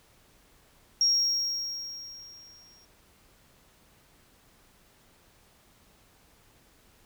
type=tone with exponential decay; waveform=triangle; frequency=5588 Hz; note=F8; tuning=in tune; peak=-16 dBFS; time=1.01-2.85 s; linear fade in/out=2 ms; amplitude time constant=400 ms; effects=tanh soft clip ceiling -18 dBFS + pink hiss -61 dBFS RMS until 7.05 s